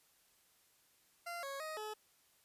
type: tone with pitch steps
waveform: 20% pulse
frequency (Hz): 690 / 551 / 626 / 428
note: F5 / C#5 / D#5 / A4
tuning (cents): -21 / -11 / +10 / -48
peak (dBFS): -37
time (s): 1.26-1.94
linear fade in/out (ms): 10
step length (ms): 170
effects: white hiss -71 dBFS RMS until 2.44 s + resampled to 32000 Hz